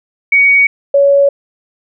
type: tone pair in turn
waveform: sine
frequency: 2245 / 561.2 Hz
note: C#7 / C#5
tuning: +21 / +21 cents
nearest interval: 2 octaves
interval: 2400 cents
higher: first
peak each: -5 dBFS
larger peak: neither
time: 0.32-0.67 / 0.94-1.29 s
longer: neither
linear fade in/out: 5 ms
effects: none